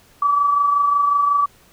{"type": "tone pair together", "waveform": "sine", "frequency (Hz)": [1149.2, 1174.7], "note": ["D6", "D6"], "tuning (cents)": [-38, 0], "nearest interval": "unison", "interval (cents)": 38, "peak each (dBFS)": [-14, -25], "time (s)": [0.22, 1.46], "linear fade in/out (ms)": 5, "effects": ["pink hiss -52 dBFS RMS until 1.72 s"]}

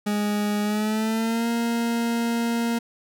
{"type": "tone with pitch glide", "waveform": "40% pulse", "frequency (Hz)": [207.7, 233.1], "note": ["G#3", "A#3"], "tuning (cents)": [0, 0], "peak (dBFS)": -21, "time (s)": [0.06, 2.79], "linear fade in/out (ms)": 10, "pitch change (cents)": 200, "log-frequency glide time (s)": [0.63, 1.48], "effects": []}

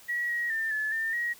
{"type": "tone with pitch steps", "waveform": "sine", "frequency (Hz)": [1920, 1899, 1794, 1725, 1801, 1898], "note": ["B6", "A#6", "A6", "A6", "A6", "A#6"], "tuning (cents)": [-49, 32, 33, -35, 40, 31], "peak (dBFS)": -27, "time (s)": [0.08, 1.34], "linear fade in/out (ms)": 20, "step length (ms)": 210, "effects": ["white hiss -53 dBFS RMS until 1.39 s"]}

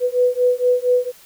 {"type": "beating tone pair", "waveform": "sine", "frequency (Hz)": [493.9, 498.2], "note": ["B4", "B4"], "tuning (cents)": [0, 15], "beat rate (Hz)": 4.3, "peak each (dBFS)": -17, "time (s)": [0, 1.12], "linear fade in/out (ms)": 50, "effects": ["white hiss -47 dBFS RMS until 1.25 s"]}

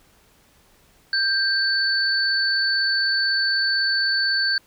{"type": "tone pair together", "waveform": "sine", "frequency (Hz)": [1579, 4482], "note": ["G6", "C#8"], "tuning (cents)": [12, 18], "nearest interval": "octave + tritone", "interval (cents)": 1806, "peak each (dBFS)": -21, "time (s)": [1.13, 4.58], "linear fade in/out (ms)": 2, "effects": ["pink hiss -57 dBFS RMS until 4.66 s"]}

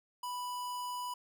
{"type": "tone with notch filter", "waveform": "square", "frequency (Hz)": 987.8, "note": "B5", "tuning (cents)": 0, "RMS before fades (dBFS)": -39, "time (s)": [0.23, 1.14], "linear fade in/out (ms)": 5, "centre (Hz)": 2200, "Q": 1.9, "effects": []}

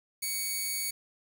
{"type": "tone", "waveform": "5% pulse", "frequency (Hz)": 2237, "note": "C#7", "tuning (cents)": 15, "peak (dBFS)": -21, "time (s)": [0.22, 0.91], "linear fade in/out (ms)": 10, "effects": ["8-bit"]}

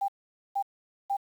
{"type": "tone bursts", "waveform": "sine", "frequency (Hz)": 795, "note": "G5", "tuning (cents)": 24, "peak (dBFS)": -25, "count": 3, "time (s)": [0.01, 1.169], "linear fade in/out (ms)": 10, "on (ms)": 73, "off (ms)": 470, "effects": ["9-bit"]}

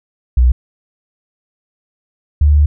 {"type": "tone pair in turn", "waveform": "sine", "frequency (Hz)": [61.74, 73.74], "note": ["B1", "D2"], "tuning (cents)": [0, 8], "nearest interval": "minor third", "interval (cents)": 308, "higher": "second", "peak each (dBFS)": -6, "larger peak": "neither", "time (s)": [[0.37, 0.52], [2.41, 2.66]], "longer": "second", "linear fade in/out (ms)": 5, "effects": []}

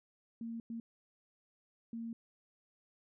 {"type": "tone bursts at uneven times", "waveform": "sine", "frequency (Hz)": 229.8, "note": "A#3", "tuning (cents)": -25, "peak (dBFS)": -39, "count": 3, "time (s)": [[0.41, 0.6], [0.7, 0.8], [1.93, 2.13]], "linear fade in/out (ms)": 2, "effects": []}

